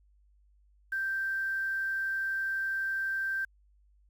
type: tone with quantisation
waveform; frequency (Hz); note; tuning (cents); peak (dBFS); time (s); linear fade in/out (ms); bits
sine; 1568; G6; 0; -29; 0.92-3.45; 5; 9
effects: added 50 Hz sine -61 dBFS peak until 4.09 s